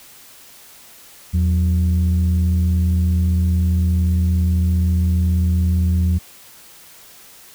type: tone pair together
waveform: sine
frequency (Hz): 82.41 / 182.4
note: E2 / F#3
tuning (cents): 0 / -24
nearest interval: octave + major second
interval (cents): 1376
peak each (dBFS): -13 / -20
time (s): 1.33-6.19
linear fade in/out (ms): 20
effects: tanh soft clip ceiling -9 dBFS + white hiss -44 dBFS RMS until 7.54 s